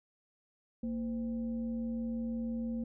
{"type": "tone with frequency modulation", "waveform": "sine", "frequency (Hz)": 231.5, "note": "A#3", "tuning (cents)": -12, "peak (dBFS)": -33, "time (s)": [0.83, 2.84], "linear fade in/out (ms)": 5, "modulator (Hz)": 283, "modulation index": 0.42, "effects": []}